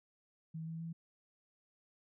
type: tone with pitch steps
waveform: sine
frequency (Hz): 160.9 / 163.15 / 165.42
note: E3 / E3 / E3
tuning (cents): -42 / -18 / +6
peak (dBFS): -40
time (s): 0.54-0.93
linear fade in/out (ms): 10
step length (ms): 130
effects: none